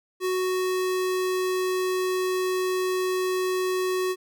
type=tone; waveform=square; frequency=370.1 Hz; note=F#4; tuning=in tune; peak=-24 dBFS; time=0.2-4.16 s; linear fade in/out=50 ms; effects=none